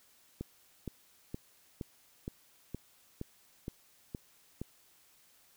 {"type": "click train", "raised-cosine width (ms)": 3, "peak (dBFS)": -25, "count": 10, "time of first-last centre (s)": [0.41, 4.616], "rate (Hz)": 2.14, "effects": ["white hiss -65 dBFS RMS until 5.56 s"]}